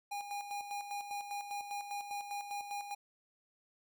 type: tone with tremolo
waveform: square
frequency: 814 Hz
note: G#5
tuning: 35 cents flat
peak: -38 dBFS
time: 0.11-2.95 s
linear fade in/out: 10 ms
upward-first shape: square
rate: 5 Hz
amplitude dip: 55%
effects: none